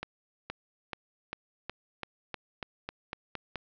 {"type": "accelerating click train", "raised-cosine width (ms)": 0.3, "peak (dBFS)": -19, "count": 12, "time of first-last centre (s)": [0.03, 3.557], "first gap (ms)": 470, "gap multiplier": 0.92, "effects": ["low-pass 5000 Hz 12 dB/octave"]}